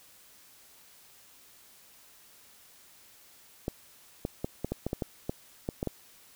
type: clicks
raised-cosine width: 2 ms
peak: -17 dBFS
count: 12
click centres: 3.681 / 4.251 / 4.445 / 4.646 / 4.72 / 4.866 / 4.931 / 5.022 / 5.295 / 5.689 / 5.829 / 5.873 s
effects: white hiss -57 dBFS RMS until 6.35 s